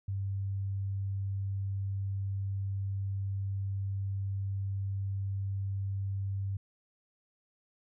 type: tone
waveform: sine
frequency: 98 Hz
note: G2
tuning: in tune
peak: -31 dBFS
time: 0.08-6.57 s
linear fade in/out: 5 ms
effects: none